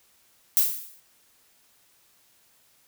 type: noise with exponential decay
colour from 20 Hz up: violet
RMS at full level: -17 dBFS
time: 0.57-1 s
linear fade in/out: 0 ms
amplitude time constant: 93 ms
effects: white hiss -62 dBFS RMS until 2.87 s